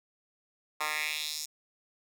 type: tone with high-pass filter sweep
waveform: 10% pulse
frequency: 152.5 Hz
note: D#3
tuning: 34 cents flat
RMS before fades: -34 dBFS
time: 0.8-1.46 s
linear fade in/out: 10 ms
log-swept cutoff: 1200 to 6200 Hz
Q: 2.3
effects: none